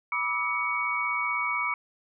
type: tone cluster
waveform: sine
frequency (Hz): 978 / 1179 / 1295 / 2245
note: B5 / D6 / E6 / C#7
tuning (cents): -17 / +6 / -31 / +21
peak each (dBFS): -33 / -32 / -34 / -28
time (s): 0.12-1.74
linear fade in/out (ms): 2
effects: none